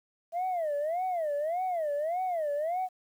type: tone with vibrato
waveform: sine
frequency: 656 Hz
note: E5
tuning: 9 cents flat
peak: -26 dBFS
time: 0.32-2.89 s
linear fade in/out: 50 ms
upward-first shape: sine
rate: 1.7 Hz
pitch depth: 230 cents each way
effects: tanh soft clip ceiling -26 dBFS + 10-bit